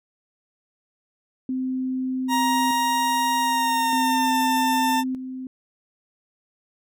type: tone with tremolo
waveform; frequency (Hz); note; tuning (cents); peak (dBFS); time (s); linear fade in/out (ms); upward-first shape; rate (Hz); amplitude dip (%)
sine; 258.6; C4; -20; -23; 1.49-5.47; 2; square; 0.41; 55
type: tone with pitch glide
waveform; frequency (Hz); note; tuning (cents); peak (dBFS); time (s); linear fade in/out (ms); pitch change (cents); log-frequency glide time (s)
40% pulse; 941 to 893.8; A#5 to A5; +16 to +27; -19; 2.28-5.04; 50; -89; 3.39-4.34
effects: none